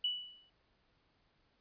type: tone with exponential decay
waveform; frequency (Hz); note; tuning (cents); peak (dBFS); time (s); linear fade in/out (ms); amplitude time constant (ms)
sine; 2956; F#7; -2; -29; 0.04-0.5; 5; 100
effects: pink hiss -74 dBFS RMS until 1.6 s + resampled to 11025 Hz